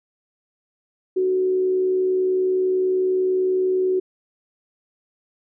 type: tone with frequency modulation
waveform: sine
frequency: 372.1 Hz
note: F#4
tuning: 10 cents sharp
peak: -17 dBFS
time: 1.16-4 s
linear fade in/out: 10 ms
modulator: 70.9 Hz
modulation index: 0.22
effects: none